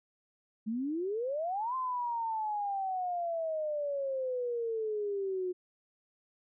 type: exponential two-way sweep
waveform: sine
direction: up then down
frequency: 210 to 1046.5 to 359.3 Hz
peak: -31 dBFS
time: 0.66-5.53 s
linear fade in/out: 20 ms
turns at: 1.75 s
effects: none